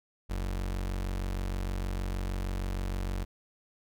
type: tone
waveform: 35% pulse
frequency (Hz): 46.43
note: F#1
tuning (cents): +7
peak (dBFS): -29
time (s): 0.29-3.25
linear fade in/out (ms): 20
effects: none